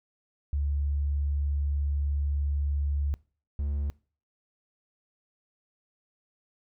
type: tone pair in turn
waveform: sine / triangle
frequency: 71.6 / 71.6 Hz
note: D2 / D2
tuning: -43 / -43 cents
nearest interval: unison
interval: 0 cents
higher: neither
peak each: -25 dBFS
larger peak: neither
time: 0.53-3.14 / 3.59-3.9 s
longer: first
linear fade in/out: 0 ms
effects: noise-tail reverb RT60 0.4 s tail -23 dB re dry